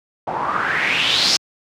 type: noise with low-pass filter sweep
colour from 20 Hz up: white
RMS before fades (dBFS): -19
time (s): 0.27-1.37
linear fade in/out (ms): 5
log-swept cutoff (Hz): 780 to 5400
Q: 4.4
effects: high-pass 100 Hz 12 dB/octave